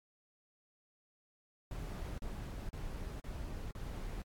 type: noise bursts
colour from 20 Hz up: brown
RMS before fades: -42 dBFS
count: 5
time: 1.71-4.22 s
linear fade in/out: 2 ms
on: 470 ms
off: 40 ms
effects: AAC 64 kbps

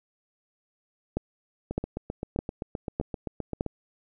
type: two click trains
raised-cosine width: 2 ms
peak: -13 / -18 dBFS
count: 5 / 16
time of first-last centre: 1.17-3.609 / 1.71-3.663 s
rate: 1.64 / 7.68 Hz
effects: none

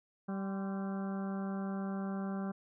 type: harmonic tone with a mistuned harmonic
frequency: 194.7 Hz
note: G3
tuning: 12 cents flat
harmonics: 1 / 2 / 3 / 4 / 5 / 6 / 7 / 8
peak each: -35 / -46 / -48 / -48 / -54 / -52 / -52 / -55 dBFS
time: 0.28-2.52 s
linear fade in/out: 10 ms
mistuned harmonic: 5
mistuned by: +92 cents
effects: none

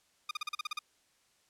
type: tone bursts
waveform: 15% pulse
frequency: 1220 Hz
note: D#6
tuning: 34 cents flat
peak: -27 dBFS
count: 9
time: 0.29-0.791 s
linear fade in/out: 5 ms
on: 21 ms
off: 39 ms
effects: white hiss -70 dBFS RMS until 1.49 s + low-pass 9000 Hz 12 dB/octave

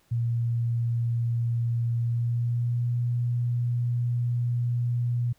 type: tone with pitch glide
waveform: sine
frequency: 117.5 to 120.59 Hz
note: A#2 to B2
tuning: +14 to -41 cents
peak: -23 dBFS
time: 0.11-5.33 s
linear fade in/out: 10 ms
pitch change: +45 cents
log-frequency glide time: 1.98-2.89 s
effects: pink hiss -65 dBFS RMS until 5.38 s

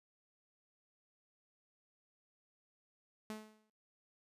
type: tone with exponential decay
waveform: sawtooth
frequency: 215.7 Hz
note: A3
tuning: 34 cents flat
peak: -36 dBFS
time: 3.3-3.7 s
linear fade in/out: 0 ms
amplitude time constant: 85 ms
effects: noise-tail reverb RT60 0.2 s tail -18 dB re dry + resampled to 32000 Hz

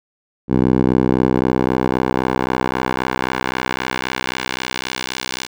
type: tone with band-pass filter sweep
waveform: 10% pulse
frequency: 63.8 Hz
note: C2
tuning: 43 cents flat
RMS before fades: -19 dBFS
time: 0.48-5.48 s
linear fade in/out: 50 ms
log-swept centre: 260 to 4800 Hz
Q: 0.77
effects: none

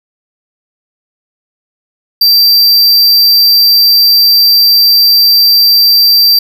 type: tone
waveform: square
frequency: 4693 Hz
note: D8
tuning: 2 cents flat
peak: -4 dBFS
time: 2.21-6.39 s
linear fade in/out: 5 ms
effects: none

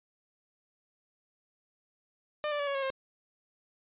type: tone with pitch steps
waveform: sawtooth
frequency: 600 / 586 / 572.2 / 558.9 / 545.8 / 533 Hz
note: D5 / D5 / D5 / C#5 / C#5 / C5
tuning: +37 / -4 / -45 / +14 / -27 / +32 cents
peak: -26 dBFS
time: 2.44-2.902 s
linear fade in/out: 0 ms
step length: 77 ms
effects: resampled to 8000 Hz

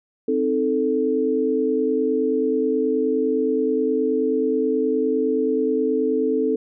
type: chord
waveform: sine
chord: A diminished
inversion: first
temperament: equal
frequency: 261.6 / 311.1 / 440 Hz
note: C4 / Eb4 / A4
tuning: 0 / 0 / 0 cents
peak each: -23 / -25 / -20 dBFS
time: 0.28-6.56 s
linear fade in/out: 5 ms
effects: none

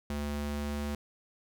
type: ring-modulated tone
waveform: square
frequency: 145.8 Hz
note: D3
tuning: 12 cents flat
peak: -30 dBFS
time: 0.1-0.95 s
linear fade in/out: 2 ms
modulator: 73 Hz
effects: none

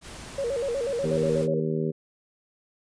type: noise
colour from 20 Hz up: pink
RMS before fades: -41 dBFS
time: 0.01-1.48 s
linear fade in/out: 50 ms
type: tone with vibrato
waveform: sine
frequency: 511 Hz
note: C5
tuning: 41 cents flat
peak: -25 dBFS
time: 0.38-1.6 s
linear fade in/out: 5 ms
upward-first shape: square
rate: 8.2 Hz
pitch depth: 140 cents each way
type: harmonic tone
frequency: 79 Hz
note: D#2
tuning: 27 cents sharp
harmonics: 2 / 3 / 4 / 5 / 6 / 7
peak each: -28 / -31 / -37 / -29 / -34 / -40 dBFS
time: 1.03-1.92 s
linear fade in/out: 20 ms
effects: resampled to 22050 Hz

